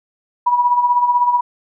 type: tone with tremolo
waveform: sine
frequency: 973 Hz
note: B5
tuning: 26 cents flat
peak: -9 dBFS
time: 0.46-1.41 s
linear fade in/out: 10 ms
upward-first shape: sine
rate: 16 Hz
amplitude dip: 60%
effects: none